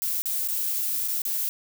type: noise with dropouts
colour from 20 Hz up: violet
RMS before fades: -27 dBFS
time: 0.02-1.49 s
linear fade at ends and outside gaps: 0 ms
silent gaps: 0.22-0.257 / 0.476-0.485 / 1.077-1.083 / 1.219-1.252 s
effects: none